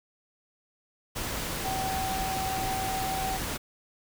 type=tone in noise; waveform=sine; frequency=764 Hz; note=G5; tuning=45 cents flat; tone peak=-30 dBFS; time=1.64-3.38 s; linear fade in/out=20 ms; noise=pink; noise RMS=-33 dBFS; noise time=1.15-3.58 s; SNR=0 dB; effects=none